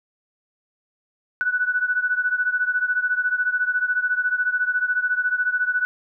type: beating tone pair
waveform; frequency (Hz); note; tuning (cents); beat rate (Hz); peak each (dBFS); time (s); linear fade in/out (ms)
sine; 1480 / 1494; F#6 / F#6; 0 / +16; 14; -21 / -24; 1.41-5.85; 0
effects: none